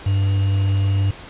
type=tone with quantisation; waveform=triangle; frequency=98.2 Hz; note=G2; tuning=4 cents sharp; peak=-13 dBFS; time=0.06-1.11 s; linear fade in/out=5 ms; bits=6; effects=pink hiss -38 dBFS RMS until 1.29 s + resampled to 8000 Hz